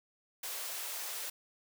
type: high-pass noise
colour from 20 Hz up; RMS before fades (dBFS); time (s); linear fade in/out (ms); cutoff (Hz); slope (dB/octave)
white; -40; 0.43-1.3; 5; 420; 24
effects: none